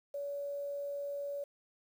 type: tone with quantisation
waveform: sine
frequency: 568 Hz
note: C#5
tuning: 42 cents sharp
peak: -36 dBFS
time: 0.14-1.44 s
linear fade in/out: 5 ms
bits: 10
effects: none